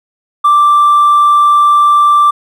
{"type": "tone with hard clipping", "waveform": "triangle", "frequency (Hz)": 1174.7, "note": "D6", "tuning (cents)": 0, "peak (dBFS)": -4, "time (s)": [0.44, 2.31], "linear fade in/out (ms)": 10, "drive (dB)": 2, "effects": []}